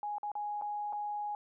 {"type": "tone with dropouts", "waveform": "sine", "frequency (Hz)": 830.6, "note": "G#5", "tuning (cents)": 0, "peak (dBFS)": -34, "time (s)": [0.03, 1.35], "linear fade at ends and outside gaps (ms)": 1, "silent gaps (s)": [[0.183, 0.231], [0.317, 0.353], [0.613, 0.621], [0.926, 0.931]], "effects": []}